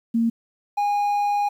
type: tone pair in turn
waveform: sine / triangle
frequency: 230 / 819.6 Hz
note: A#3 / G#5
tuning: -23 / -23 cents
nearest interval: octave + minor seventh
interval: 2200 cents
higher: second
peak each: -17 dBFS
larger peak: neither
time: 0.14-0.3 / 0.77-1.49 s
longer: second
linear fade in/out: 10 ms
effects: 9-bit